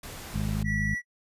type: noise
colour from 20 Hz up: pink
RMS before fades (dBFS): -41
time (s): 0.03-0.63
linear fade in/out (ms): 5
type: harmonic tone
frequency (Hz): 52.3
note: G#1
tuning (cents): +13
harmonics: 1 / 2 / 3 / 4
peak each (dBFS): -32 / -32 / -32 / -32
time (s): 0.34-0.95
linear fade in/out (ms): 5
type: tone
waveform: triangle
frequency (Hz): 1946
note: B6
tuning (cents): -26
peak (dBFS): -28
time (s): 0.64-1.02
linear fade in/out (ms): 50
effects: noise-tail reverb RT60 0.1 s tail -21 dB re dry + resampled to 32000 Hz